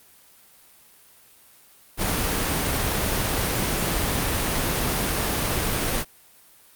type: noise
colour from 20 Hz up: pink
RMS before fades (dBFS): -24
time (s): 1.97-6.05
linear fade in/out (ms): 50
effects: white hiss -53 dBFS RMS until 6.75 s + Opus 32 kbps